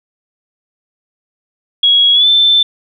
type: tone with pitch glide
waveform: sine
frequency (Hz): 3322 to 3540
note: G#7 to A7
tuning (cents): 0 to +10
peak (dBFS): -6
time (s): 1.83-2.63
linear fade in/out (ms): 5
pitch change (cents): +110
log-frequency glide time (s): 2.13-2.28
effects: none